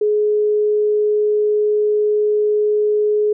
sine tone, 421 Hz, G#4, 24 cents sharp, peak -13 dBFS, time 0.01-3.33 s, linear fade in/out 5 ms, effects none

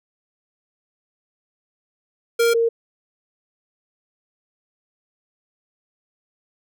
square / sine tone pair in turn, 466.2 / 461.6 Hz, A#4 / A#4, 0 / -17 cents, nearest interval unison, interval 17 cents, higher first, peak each -15 dBFS, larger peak neither, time 2.39-2.54 / 2.54-2.69 s, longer neither, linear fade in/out 10 ms, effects none

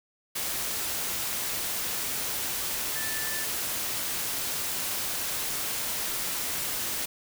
sine tone in noise, 1760 Hz, A6, in tune, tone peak -36 dBFS, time 2.95-3.45 s, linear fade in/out 10 ms, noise white, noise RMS -31 dBFS, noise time 0.35-7.06 s, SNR -8 dB, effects none

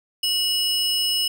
square tone pair together, 2921 / 5205 Hz, F#7 / E8, -23 / -23 cents, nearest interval minor seventh, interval 1000 cents, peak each -22 / -25 dBFS, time 0.23-1.28 s, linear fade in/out 5 ms, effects none

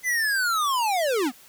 square linear sweep, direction down, 2048 to 225.1 Hz, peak -22 dBFS, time 0.03-1.32 s, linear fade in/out 50 ms, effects white hiss -51 dBFS RMS until 1.48 s

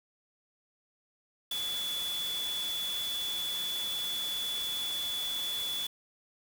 sine tone in noise, 3438 Hz, A7, 41 cents flat, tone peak -32 dBFS, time 1.51-5.87 s, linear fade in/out 5 ms, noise white, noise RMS -41 dBFS, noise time 1.51-5.87 s, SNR +6 dB, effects none

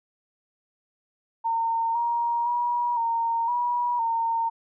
sine tone with pitch steps, 914 / 942 / 961 / 922 / 967 / 916 Hz, A#5 / A#5 / B5 / A#5 / B5 / A#5, -34 / +18 / -48 / -19 / -37 / -31 cents, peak -22 dBFS, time 1.44-4.5 s, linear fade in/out 20 ms, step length 510 ms, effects none

